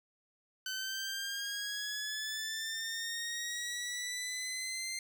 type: linear sweep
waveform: 15% pulse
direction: up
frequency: 1519 to 2093 Hz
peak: -30 dBFS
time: 0.66-4.99 s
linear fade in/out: 2 ms
effects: none